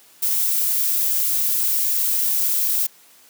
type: noise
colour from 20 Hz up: violet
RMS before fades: -20 dBFS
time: 0.22-2.87 s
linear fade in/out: 10 ms
effects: white hiss -51 dBFS RMS until 3.29 s + high-pass 150 Hz 12 dB/octave